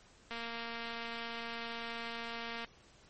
click train, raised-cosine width 0.3 ms, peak -26 dBFS, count 543, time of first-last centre 0.31-2.646 s, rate 232 Hz, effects pink hiss -62 dBFS RMS until 3.09 s + MP3 32 kbps

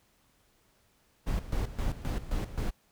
brown noise with tremolo, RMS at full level -30 dBFS, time 1.26-2.71 s, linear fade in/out 20 ms, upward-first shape square, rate 3.8 Hz, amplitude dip 75%, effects pink hiss -68 dBFS RMS until 2.91 s

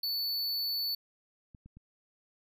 square tone, 4470 Hz, C#8, 14 cents sharp, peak -31 dBFS, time 0.03-0.95 s, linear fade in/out 5 ms
clicks, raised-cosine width 5 ms, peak -39 dBFS, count 3, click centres 1.548 / 1.66 / 1.77 s
effects none

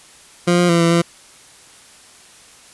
20% pulse tone with pitch steps, 174.9 / 176.2 / 169.7 / 168 / 170 Hz, F3 / F3 / F3 / E3 / F3, +3 / +16 / -49 / +33 / -46 cents, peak -7 dBFS, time 0.47-1.02 s, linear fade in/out 10 ms, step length 110 ms, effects white hiss -45 dBFS RMS until 2.73 s + resampled to 24000 Hz

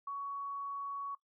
sine tone, 1120 Hz, C#6, 18 cents sharp, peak -37 dBFS, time 0.07-1.15 s, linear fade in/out 5 ms, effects noise-tail reverb RT60 0.1 s tail -18 dB re dry

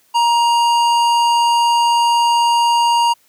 triangle tone with hard clipping, 941 Hz, A#5, 16 cents sharp, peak -13 dBFS, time 0.14-3.14 s, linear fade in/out 20 ms, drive 18 dB, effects white hiss -56 dBFS RMS until 3.28 s + high-pass 100 Hz 12 dB/octave

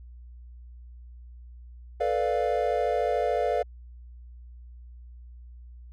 triangle chord, B half-diminished seventh, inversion third, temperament equal, 440 / 493.9 / 587.3 / 698.5 Hz, A4 / B4 / D5 / F5, 0 / 0 / 0 / 0 cents, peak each -28 / -27 / -27 / -26 dBFS, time 2-3.63 s, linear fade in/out 10 ms, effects added 60 Hz sine -43 dBFS peak until 5.92 s

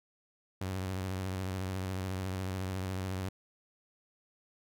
sawtooth tone with vibrato, 94 Hz, F#2, 28 cents sharp, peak -30 dBFS, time 0.61-3.29 s, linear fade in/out 5 ms, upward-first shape sine, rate 14 Hz, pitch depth 59 cents each way, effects none

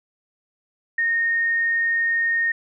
sine tone, 1846 Hz, A#6, 17 cents flat, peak -18 dBFS, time 0.98-2.52 s, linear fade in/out 5 ms, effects none

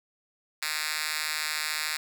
5% pulse tone with high-pass filter, 153.7 Hz, D#3, 21 cents flat, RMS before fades -31 dBFS, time 0.62-1.97 s, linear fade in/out 5 ms, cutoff 2500 Hz, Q 1.2, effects none

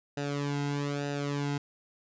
sawtooth tone with flanger, 143.2 Hz, D3, 43 cents flat, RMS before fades -32 dBFS, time 0.17-1.58 s, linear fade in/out 5 ms, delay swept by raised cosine 0.91 to 1.72 ms, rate 1.1 Hz, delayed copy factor -0.8, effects resampled to 16000 Hz

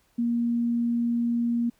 sine tone, 235.9 Hz, A#3, 21 cents sharp, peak -22 dBFS, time 0.18-1.7 s, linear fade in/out 10 ms, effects pink hiss -66 dBFS RMS until 1.79 s

